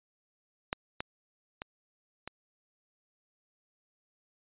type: clicks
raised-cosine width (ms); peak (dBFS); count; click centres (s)
0.3; -13 / -17 / -21 / -23; 4; 0.729 / 1.005 / 1.619 / 2.276
effects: resampled to 8000 Hz